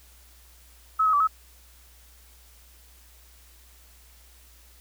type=tone with pitch steps; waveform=sine; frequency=1290 / 1273 / 1156 / 1285 Hz; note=E6 / D#6 / D6 / E6; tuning=-38 / +39 / -28 / -45 cents; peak=-18 dBFS; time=0.99-1.274 s; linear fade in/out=10 ms; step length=71 ms; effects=added 60 Hz sine -53 dBFS peak until 4.8 s + white hiss -56 dBFS RMS until 4.8 s